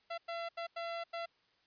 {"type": "tone bursts at uneven times", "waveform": "sawtooth", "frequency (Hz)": 676, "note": "E5", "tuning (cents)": 43, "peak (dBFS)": -34, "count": 5, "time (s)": [[0.1, 0.18], [0.28, 0.49], [0.57, 0.67], [0.76, 1.04], [1.13, 1.26]], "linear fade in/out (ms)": 10, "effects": ["white hiss -72 dBFS RMS until 1.66 s", "resampled to 11025 Hz"]}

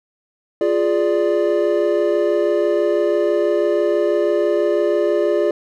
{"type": "chord", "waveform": "triangle", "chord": "D diminished", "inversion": "first", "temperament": "equal", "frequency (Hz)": [349.2, 415.3, 587.3], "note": ["F4", "Ab4", "D5"], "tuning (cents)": [0, 0, 0], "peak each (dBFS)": -17, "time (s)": [0.61, 5.51], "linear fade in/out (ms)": 2, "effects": []}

